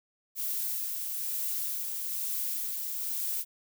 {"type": "noise with tremolo", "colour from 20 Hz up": "violet", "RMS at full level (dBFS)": -32, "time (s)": [0.35, 3.45], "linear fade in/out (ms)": 50, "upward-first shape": "sine", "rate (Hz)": 1.1, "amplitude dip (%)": 30, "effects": []}